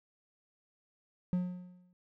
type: tone with exponential decay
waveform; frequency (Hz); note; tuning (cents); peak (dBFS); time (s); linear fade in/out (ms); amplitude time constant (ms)
triangle; 180; F#3; -47; -24; 1.33-1.93; 0; 130
effects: none